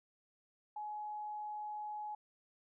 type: tone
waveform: sine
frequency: 843 Hz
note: G#5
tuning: 26 cents sharp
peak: -40 dBFS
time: 0.76-2.15 s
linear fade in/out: 5 ms
effects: none